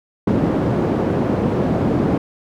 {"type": "band-pass noise", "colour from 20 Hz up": "white", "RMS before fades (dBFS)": -18, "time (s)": [0.27, 2.18], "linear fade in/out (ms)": 5, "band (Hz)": [100, 350], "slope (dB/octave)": 12, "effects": []}